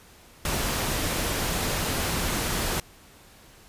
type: noise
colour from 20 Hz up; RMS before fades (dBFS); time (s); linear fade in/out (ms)
pink; -27; 0.45-2.8; 2
effects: pink hiss -52 dBFS RMS until 3.68 s + resampled to 32000 Hz